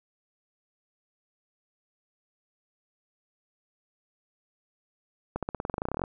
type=accelerating click train; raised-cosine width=1 ms; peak=-16 dBFS; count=18; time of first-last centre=5.36-6.038 s; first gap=67 ms; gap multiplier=0.93; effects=none